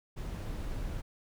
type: noise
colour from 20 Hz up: brown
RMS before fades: -37 dBFS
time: 0.16-1.02 s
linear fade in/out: 20 ms
effects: none